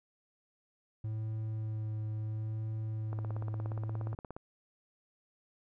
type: tone with vibrato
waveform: triangle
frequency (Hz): 108.9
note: A2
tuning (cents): -17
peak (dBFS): -32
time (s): 1.04-4.15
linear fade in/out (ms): 5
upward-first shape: sine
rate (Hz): 0.74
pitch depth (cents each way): 13
type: click train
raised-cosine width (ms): 1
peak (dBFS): -29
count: 22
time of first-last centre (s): 3.13-4.365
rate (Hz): 17
effects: none